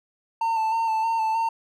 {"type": "tone with vibrato", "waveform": "triangle", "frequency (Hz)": 896, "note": "A5", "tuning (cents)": 31, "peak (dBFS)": -19, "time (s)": [0.41, 1.49], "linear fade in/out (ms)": 5, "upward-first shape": "square", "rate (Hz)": 3.2, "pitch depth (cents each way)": 26, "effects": []}